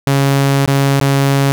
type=tone with dropouts; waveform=sawtooth; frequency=138.3 Hz; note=C#3; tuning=4 cents flat; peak=-6 dBFS; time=0.07-1.52 s; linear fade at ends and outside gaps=0 ms; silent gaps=0.659-0.676 / 0.999-1.013 s; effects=none